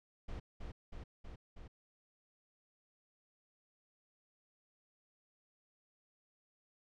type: noise with echo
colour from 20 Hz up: brown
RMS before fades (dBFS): -43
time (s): 0.28-0.4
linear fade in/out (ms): 10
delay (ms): 320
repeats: 4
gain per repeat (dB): -2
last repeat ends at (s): 1.68
effects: low-pass 5000 Hz 12 dB/octave